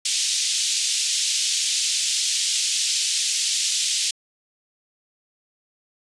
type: band-pass noise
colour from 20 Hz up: white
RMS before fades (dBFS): -23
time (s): 0.05-4.11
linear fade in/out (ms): 5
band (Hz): 2900 to 7700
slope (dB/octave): 24
effects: resampled to 24000 Hz